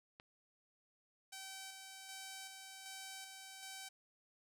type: click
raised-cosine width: 0.3 ms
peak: -37 dBFS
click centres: 0.199 s
type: tone with tremolo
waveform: 5% pulse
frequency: 770 Hz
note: G5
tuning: 31 cents flat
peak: -36 dBFS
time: 1.32-3.89 s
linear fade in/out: 10 ms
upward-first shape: square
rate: 1.3 Hz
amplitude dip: 35%
effects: none